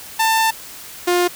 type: tone pair in turn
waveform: sawtooth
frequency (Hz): 892 / 354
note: A5 / F4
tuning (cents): +23 / +23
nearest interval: octave + major third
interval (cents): 1600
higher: first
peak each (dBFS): -10 / -10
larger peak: neither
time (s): 0.19-0.51 / 1.07-1.28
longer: first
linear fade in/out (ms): 10
effects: white hiss -36 dBFS RMS until 1.35 s